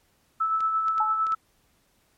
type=tone with tremolo; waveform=sine; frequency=1311 Hz; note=E6; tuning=10 cents flat; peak=-20 dBFS; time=0.4-1.35 s; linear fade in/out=10 ms; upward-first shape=sine; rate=8.8 Hz; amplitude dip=40%
type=clicks; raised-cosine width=0.2 ms; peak=-25 dBFS; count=5; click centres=0.606 / 0.883 / 0.981 / 1.268 / 1.322 s
type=tone with exponential decay; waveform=sine; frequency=861 Hz; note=A5; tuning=38 cents flat; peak=-21 dBFS; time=1-1.28 s; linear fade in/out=5 ms; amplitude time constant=60 ms
effects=pink hiss -66 dBFS RMS until 2.17 s + MP3 64 kbps